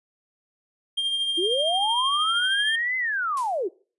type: tone with tremolo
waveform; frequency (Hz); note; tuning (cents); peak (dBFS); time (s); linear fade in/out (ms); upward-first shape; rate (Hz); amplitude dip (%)
triangle; 3200; G7; +35; -19; 0.97-2.76; 10; triangle; 13; 45
type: linear two-way sweep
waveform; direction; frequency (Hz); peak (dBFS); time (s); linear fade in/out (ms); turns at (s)
sine; up then down; 319.8 to 2062 to 319.8; -23; 1.37-3.69; 20; 2.97
type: noise with exponential decay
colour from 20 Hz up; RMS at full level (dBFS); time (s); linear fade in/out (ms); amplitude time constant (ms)
blue; -34; 3.37-3.67; 1; 64
effects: noise-tail reverb RT60 0.4 s tail -22 dB re dry + resampled to 24000 Hz